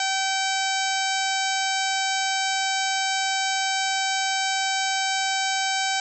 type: harmonic tone with a mistuned harmonic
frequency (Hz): 771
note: G5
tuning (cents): -29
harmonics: 1 / 2 / 3 / 4 / 5 / 6 / 7 / 8 / 9 / 10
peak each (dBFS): -26 / -29 / -31 / -32 / -33 / -34 / -34 / -35 / -36 / -36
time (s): 0-6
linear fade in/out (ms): 2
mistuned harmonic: 9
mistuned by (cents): -48
effects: none